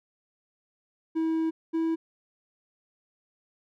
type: tone pair in turn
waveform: triangle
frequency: 322.9 / 326.1 Hz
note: E4 / E4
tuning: -36 / -19 cents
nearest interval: unison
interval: 17 cents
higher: second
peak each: -22 dBFS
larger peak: neither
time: 1.15-1.51 / 1.73-1.96 s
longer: first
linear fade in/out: 20 ms
effects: none